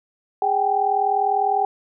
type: tone cluster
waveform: sine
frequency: 410.1 / 769 / 809 Hz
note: G#4 / G5 / G#5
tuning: -22 / -33 / -46 cents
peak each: -26 / -19 / -22 dBFS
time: 0.42-1.65 s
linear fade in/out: 2 ms
effects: none